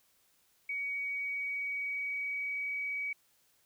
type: tone with pitch glide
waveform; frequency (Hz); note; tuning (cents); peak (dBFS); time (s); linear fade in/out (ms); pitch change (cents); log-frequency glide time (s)
sine; 2253 to 2269; C#7 to C#7; +28 to +40; -33; 0.69-3.13; 5; +12; 0.94-2.71
effects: white hiss -70 dBFS RMS until 3.65 s